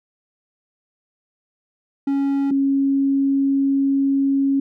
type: tone pair in turn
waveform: triangle / sine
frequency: 277.2 / 274.6 Hz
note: C#4 / C#4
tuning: 0 / -16 cents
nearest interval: unison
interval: 16 cents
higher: first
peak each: -15 dBFS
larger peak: neither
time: 2.07-2.51 / 2.51-4.6 s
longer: second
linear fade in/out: 5 ms
effects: none